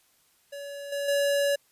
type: tone with level steps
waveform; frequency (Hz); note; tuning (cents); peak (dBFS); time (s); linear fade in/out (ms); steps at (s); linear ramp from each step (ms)
square; 567; C#5; +39; -37 / -29 / -23; 0.52-1.56; 10; 0.92 / 1.08; 5
effects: white hiss -65 dBFS RMS until 1.71 s + resampled to 32000 Hz